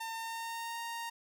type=tone with pitch glide; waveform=sawtooth; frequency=905 to 928.3 Hz; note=A5 to A#5; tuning=+48 to -7 cents; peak=-34 dBFS; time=0-1.1 s; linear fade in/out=10 ms; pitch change=+45 cents; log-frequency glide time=0.13-0.79 s; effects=none